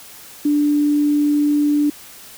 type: tone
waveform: sine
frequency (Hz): 293.7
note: D4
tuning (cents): 0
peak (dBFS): -13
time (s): 0.45-1.9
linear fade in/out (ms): 5
effects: white hiss -40 dBFS RMS until 2.37 s